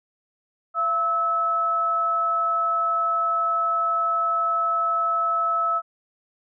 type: tone pair together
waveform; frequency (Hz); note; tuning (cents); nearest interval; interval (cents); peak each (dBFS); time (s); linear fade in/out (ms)
sine; 678 / 1300; E5 / E6; +49 / -24; major seventh; 1127; -29 / -20; 0.74-5.82; 50
effects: none